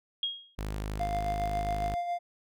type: tone with exponential decay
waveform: sine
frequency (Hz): 3270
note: G#7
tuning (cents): -28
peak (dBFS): -25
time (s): 0.23-0.55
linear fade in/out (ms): 2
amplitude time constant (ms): 68
type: tone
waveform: sawtooth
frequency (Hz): 51.9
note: G#1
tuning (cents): 0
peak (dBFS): -29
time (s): 0.58-1.95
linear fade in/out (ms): 10
type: tone with tremolo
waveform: triangle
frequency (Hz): 698.5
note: F5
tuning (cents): 0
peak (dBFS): -26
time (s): 0.99-2.19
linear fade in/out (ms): 20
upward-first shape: sine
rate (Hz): 7.3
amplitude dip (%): 45
effects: none